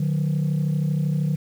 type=tone pair together; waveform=sine; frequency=149.98 / 182.8 Hz; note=D3 / F#3; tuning=+37 / -21 cents; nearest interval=minor third; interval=342 cents; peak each=-19 / -23 dBFS; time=0-1.36 s; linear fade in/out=5 ms; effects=tanh soft clip ceiling -17 dBFS + 8-bit